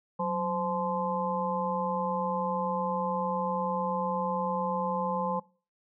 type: harmonic tone with a mistuned harmonic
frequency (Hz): 172.8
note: F3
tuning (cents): -18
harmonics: 1 / 3 / 5 / 6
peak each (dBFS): -33 / -33 / -33 / -33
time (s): 0.19-5.4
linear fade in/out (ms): 10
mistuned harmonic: 1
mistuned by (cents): +120
effects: noise-tail reverb RT60 0.4 s tail -23 dB re dry